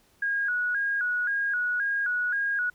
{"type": "tone with vibrato", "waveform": "sine", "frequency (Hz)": 1544, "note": "G6", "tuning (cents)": -27, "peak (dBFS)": -24, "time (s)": [0.22, 2.7], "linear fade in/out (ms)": 5, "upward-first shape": "square", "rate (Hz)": 1.9, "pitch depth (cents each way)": 94, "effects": ["pink hiss -63 dBFS RMS until 2.74 s"]}